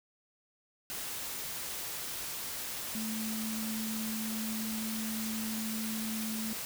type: tone in noise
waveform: sine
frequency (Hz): 220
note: A3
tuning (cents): 0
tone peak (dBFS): -35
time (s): 2.95-6.53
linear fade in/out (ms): 0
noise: white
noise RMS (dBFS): -39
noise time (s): 0.9-6.65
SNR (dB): +1
effects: none